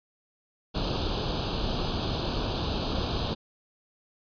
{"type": "noise with comb filter", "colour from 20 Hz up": "pink", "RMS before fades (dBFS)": -29, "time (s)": [0.74, 3.35], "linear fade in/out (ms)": 20, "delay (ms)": 0.25, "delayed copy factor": 1, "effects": ["resampled to 11025 Hz"]}